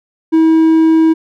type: tone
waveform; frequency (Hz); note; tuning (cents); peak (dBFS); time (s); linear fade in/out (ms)
triangle; 321.8; E4; -42; -4; 0.32-1.14; 20
effects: none